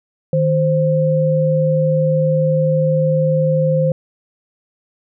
sine tone pair together, 155.58 / 523.3 Hz, D#3 / C5, 0 / 0 cents, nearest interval octave + major sixth, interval 2100 cents, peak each -15 dBFS, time 0.33-3.92 s, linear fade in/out 2 ms, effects none

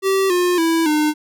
square tone with pitch steps, 386.5 / 356.5 / 328.8 / 303.2 Hz, G4 / F4 / E4 / D#4, -24 / +36 / -4 / -45 cents, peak -15 dBFS, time 0.02-1.14 s, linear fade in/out 50 ms, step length 280 ms, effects none

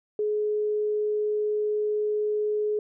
sine tone, 422.1 Hz, G#4, 28 cents sharp, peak -23 dBFS, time 0.19-2.79 s, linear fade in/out 2 ms, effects none

